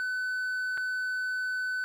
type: tone with dropouts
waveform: triangle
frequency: 1507 Hz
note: F#6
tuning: 31 cents sharp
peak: -27 dBFS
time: 0-1.84 s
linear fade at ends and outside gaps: 0 ms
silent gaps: 0.774-0.778 s
effects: none